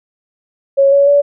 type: tone with pitch steps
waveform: sine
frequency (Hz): 551 / 561.6 / 572.4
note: C#5 / C#5 / D5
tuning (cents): -11 / +22 / -45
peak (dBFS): -6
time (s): 0.77-1.22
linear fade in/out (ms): 20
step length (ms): 150
effects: none

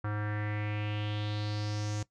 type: tone with low-pass filter sweep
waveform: square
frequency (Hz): 105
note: G#2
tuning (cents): +19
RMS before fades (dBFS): -34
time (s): 0.04-2.03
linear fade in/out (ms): 5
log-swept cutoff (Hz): 1400 to 6700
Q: 3.8
effects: noise-tail reverb RT60 0.1 s tail -18 dB re dry

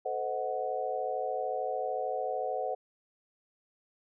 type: chord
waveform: sine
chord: A diminished seventh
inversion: none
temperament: equal with one note detuned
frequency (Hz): 440 / 513.4 / 622.3 / 740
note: A4 / C5 / Eb5 / Gb5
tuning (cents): 0 / -33 / 0 / 0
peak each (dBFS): -38 / -35 / -38 / -34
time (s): 0.05-2.75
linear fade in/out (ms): 10
effects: none

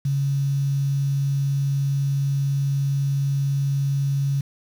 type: tone with quantisation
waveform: sine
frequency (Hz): 139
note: C#3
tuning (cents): +5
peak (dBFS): -19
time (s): 0.05-4.41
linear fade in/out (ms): 5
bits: 7
effects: none

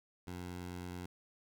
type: tone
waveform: 15% pulse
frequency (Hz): 89.3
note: F2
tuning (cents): +39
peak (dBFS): -36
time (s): 0.27-1.06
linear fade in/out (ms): 5
effects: none

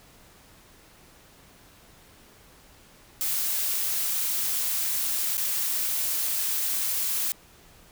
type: noise with dropouts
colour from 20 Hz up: blue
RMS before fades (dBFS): -27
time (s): 3.21-7.32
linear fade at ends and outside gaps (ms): 0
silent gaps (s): 5.37-5.379
effects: pink hiss -54 dBFS RMS until 7.91 s

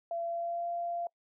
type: tone with pitch glide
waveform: sine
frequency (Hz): 678 to 689.5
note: E5 to F5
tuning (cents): +49 to -22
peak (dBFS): -32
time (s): 0.11-1.07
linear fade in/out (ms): 2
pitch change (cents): +29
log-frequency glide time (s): 0.24-0.68
effects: noise-tail reverb RT60 0.1 s tail -24 dB re dry

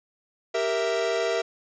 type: chord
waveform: 45% pulse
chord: E diminished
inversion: first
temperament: equal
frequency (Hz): 392 / 466.2 / 659.3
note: G4 / Bb4 / E5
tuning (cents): 0 / 0 / 0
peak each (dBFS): -30 / -27 / -27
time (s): 0.54-1.42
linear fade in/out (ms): 10
effects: resampled to 16000 Hz

